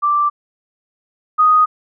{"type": "tone pair in turn", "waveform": "sine", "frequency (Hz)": [1174.7, 1244.6], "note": ["D6", "D#6"], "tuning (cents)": [0, 0], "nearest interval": "minor second", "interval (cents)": 100, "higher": "second", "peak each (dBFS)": [-12, -8], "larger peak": "second", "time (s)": [[0.02, 0.3], [1.38, 1.66]], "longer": "neither", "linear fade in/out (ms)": 20, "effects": []}